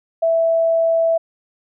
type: tone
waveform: sine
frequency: 659.3 Hz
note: E5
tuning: in tune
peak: -13 dBFS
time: 0.22-1.18 s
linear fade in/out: 10 ms
effects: none